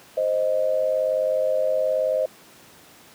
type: tone pair together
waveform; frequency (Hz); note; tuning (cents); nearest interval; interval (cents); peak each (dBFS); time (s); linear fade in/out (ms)
sine; 523.3 / 622.3; C5 / D#5; 0 / 0; minor third; 300; -22; 0.17-2.26; 5
effects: pink hiss -49 dBFS RMS until 3.14 s + high-pass 150 Hz 12 dB/octave